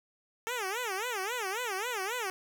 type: tone with vibrato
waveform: 10% pulse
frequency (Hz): 433.3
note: A4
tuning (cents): -27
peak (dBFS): -24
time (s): 0.47-2.3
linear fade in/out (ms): 0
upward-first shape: sine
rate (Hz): 3.7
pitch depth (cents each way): 260
effects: none